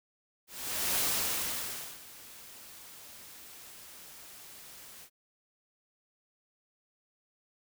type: noise with ADSR envelope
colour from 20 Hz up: white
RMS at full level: -29 dBFS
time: 0.47-5.1 s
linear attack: 510 ms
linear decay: 1000 ms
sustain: -21 dB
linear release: 68 ms
effects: none